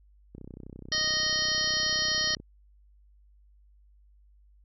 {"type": "click train", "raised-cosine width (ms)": 3, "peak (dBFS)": -30, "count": 66, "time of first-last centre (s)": [0.35, 2.4], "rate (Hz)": 31.7}
{"type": "harmonic tone", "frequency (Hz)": 621, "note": "D#5", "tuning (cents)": -3, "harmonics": [1, 2, 3, 5, 6, 7, 8, 9], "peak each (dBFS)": [-41, -41, -31, -33, -41, -30, -34, -31], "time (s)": [0.92, 2.35], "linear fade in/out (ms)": 2}
{"effects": ["added 50 Hz sine -56 dBFS peak until 4.64 s"]}